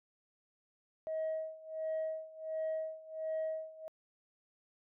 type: tone with tremolo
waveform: sine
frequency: 635 Hz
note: D#5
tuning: 35 cents sharp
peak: -31 dBFS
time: 1.07-3.88 s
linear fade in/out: 0 ms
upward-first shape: sine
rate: 1.4 Hz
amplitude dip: 90%
effects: tanh soft clip ceiling -31 dBFS

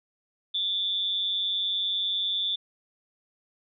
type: tone with amplitude modulation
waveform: sine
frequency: 3520 Hz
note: A7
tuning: in tune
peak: -22 dBFS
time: 0.54-2.56 s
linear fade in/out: 10 ms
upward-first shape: sine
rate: 190 Hz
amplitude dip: 65%
effects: none

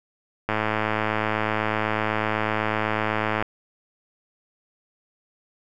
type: click train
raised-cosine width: 0.5 ms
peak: -8 dBFS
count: 318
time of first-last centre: 0.49-3.425 s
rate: 108 Hz
effects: none

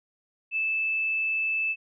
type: tone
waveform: sine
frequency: 2628 Hz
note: E7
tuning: 6 cents flat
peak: -24 dBFS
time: 0.51-1.76 s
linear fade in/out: 50 ms
effects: none

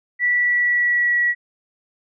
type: tone with pitch glide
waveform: sine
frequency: 1956 to 1930.2 Hz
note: B6 to B6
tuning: -17 to -40 cents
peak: -15 dBFS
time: 0.19-1.35 s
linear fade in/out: 50 ms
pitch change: -23 cents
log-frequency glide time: 0.36-1.18 s
effects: none

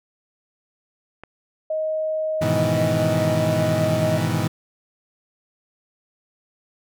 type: clicks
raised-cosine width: 0.5 ms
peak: -23 dBFS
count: 2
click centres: 1.236 / 2.517 s
type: tone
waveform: sine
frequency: 627 Hz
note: D#5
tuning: 13 cents sharp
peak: -21 dBFS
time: 1.7-4.18 s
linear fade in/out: 5 ms
type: chord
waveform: 30% pulse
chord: E major seventh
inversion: first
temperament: equal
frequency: 103.83 / 123.47 / 155.56 / 164.81 Hz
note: G#2 / B2 / D#3 / E3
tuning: 0 / 0 / 0 / 0 cents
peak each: -23 dBFS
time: 2.41-4.48 s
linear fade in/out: 10 ms
effects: none

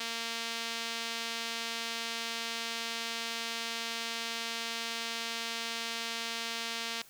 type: tone with band-pass filter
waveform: sawtooth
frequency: 230 Hz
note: A#3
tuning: 23 cents flat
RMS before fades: -37 dBFS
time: 0-7.02 s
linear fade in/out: 5 ms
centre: 3800 Hz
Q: 1.2
effects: white hiss -57 dBFS RMS until 7.09 s

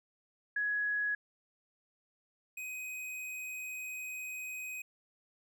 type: tone pair in turn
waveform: sine / square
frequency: 1676 / 2511 Hz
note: G#6 / D#7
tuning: +15 / +15 cents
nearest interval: perfect fifth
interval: 700 cents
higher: second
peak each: -30 / -40 dBFS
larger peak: first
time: 0.56-1.15 / 2.57-4.82 s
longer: second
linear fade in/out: 5 ms
effects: none

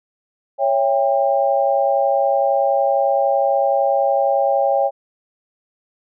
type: chord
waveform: sine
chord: C# diminished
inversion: none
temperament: just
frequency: 554.4 / 665.2 / 798.3 Hz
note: C#5 / E5 / G5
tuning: 0 / +16 / +31 cents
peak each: -17 / -21 / -18 dBFS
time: 0.58-4.91 s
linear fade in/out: 50 ms
effects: none

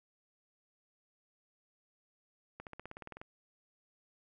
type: accelerating click train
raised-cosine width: 0.5 ms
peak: -30 dBFS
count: 12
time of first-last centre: 2.6-3.215 s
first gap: 68 ms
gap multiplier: 0.96
effects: none

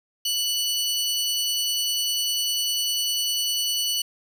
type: tone pair together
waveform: sawtooth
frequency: 2960 / 4435 Hz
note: F#7 / C#8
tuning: 0 / 0 cents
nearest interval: perfect fifth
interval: 700 cents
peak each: -21 / -25 dBFS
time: 0.25-4.02 s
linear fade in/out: 5 ms
effects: none

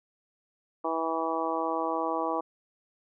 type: harmonic tone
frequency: 162.9 Hz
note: E3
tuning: 20 cents flat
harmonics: 2 / 3 / 4 / 5 / 6 / 7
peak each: -34 / -34 / -34 / -34 / -34 / -34 dBFS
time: 0.84-2.41 s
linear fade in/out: 10 ms
effects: none

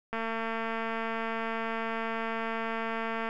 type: click train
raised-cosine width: 0.5 ms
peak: -19 dBFS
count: 715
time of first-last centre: 0.13-3.289 s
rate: 226 Hz
effects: none

